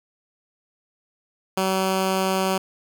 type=tone; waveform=10% pulse; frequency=189.8 Hz; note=F#3; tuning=44 cents sharp; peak=-12 dBFS; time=1.57-2.58 s; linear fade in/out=5 ms; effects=none